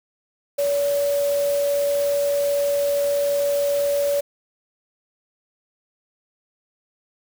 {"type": "tone in noise", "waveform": "sine", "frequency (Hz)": 570, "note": "C#5", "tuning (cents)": 48, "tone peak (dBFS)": -18, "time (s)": [0.58, 4.21], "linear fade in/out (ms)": 10, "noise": "white", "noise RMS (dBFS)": -34, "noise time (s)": [0.58, 4.21], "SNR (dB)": 13, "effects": []}